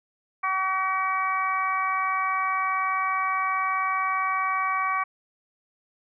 harmonic tone, 379.8 Hz, F#4, 45 cents sharp, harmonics 2 / 3 / 4 / 5 / 6, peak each -33 / -24 / -36 / -35 / -31 dBFS, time 0.43-5.04 s, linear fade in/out 10 ms, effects none

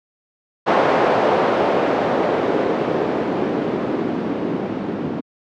blue noise with low-pass filter sweep, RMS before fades -19 dBFS, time 0.66-5.21 s, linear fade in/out 20 ms, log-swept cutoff 670 to 250 Hz, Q 1.3, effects high-pass 150 Hz 12 dB/octave + low-pass 4000 Hz 12 dB/octave

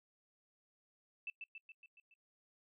sine tone with echo, 2645 Hz, E7, 5 cents sharp, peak -40 dBFS, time 1.27-1.3 s, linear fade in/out 2 ms, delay 140 ms, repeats 6, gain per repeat -4 dB, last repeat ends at 2.14 s, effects noise-tail reverb RT60 0.1 s tail -25 dB re dry

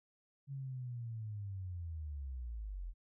sine linear sweep, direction down, 140 to 40.26 Hz, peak -40 dBFS, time 0.47-2.94 s, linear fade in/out 50 ms, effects none

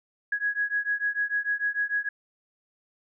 sine beating tone pair, 1661.2 / 1667.9 Hz, G#6 / G#6, 0 / +7 cents, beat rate 6.7 Hz, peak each -28 dBFS, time 0.32-2.09 s, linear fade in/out 5 ms, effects none

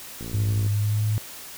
click train, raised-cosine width 3 ms, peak -23 dBFS, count 27, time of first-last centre 0.21-0.664 s, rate 57.3 Hz
sine tone with pitch glide, 102.8 to 106.92 Hz, G#2 to A2, -17 to -49 cents, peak -20 dBFS, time 0.34-1.18 s, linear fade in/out 0 ms, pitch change +68 cents, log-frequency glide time 0.69-1.03 s
effects white hiss -40 dBFS RMS until 1.57 s

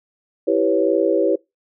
sine chord, C# half-diminished seventh, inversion first, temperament equal, 329.6 / 392 / 493.9 / 554.4 Hz, E4 / G4 / B4 / C#5, 0 / 0 / 0 / 0 cents, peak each -20 dBFS, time 0.47-1.36 s, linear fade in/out 10 ms, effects noise-tail reverb RT60 0.2 s tail -23 dB re dry

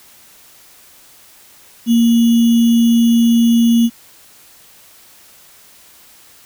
sine tone with sample-and-hold, 232.5 Hz, A#3, 4 cents flat, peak -8 dBFS, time 1.86-3.9 s, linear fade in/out 50 ms, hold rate 3150 Hz, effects white hiss -45 dBFS RMS until 6.45 s

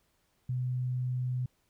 sine tone, 126.1 Hz, B2, 36 cents sharp, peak -29 dBFS, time 0.49-1.46 s, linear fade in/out 5 ms, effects pink hiss -73 dBFS RMS until 1.69 s

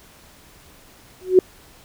sine tone with exponential growth, 370 Hz, F#4, in tune, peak -4 dBFS, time 1.21-1.39 s, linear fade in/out 2 ms, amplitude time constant 38 ms, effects pink hiss -49 dBFS RMS until 1.84 s

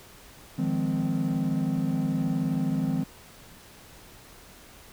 triangle chord, F minor seventh, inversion third, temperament equal with one note detuned, 155.56 / 174.61 / 207.7 / 258.2 Hz, Eb3 / F3 / Ab3 / C4, 0 / 0 / 0 / -23 cents, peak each -27 / -27 / -29 / -26 dBFS, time 0.58-3.04 s, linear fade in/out 10 ms, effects tanh soft clip ceiling -16 dBFS + pink hiss -50 dBFS RMS until 4.92 s

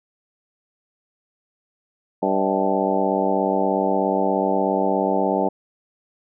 harmonic tone with a mistuned harmonic, 96.8 Hz, G2, 21 cents flat, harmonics 2 / 3 / 4 / 5 / 6 / 7 / 8 / 9, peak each -26 / -26 / -26 / -26 / -26 / -26 / -26 / -26 dBFS, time 2.22-5.49 s, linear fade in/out 10 ms, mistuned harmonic 7, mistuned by -76 cents, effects none

